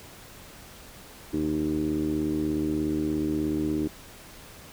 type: tone with low-pass filter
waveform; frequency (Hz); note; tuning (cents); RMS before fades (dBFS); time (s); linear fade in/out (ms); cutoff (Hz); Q
10% pulse; 76.8; D#2; -22; -27; 1.33-3.88; 10; 330; 6.2
effects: pink hiss -47 dBFS RMS until 4.72 s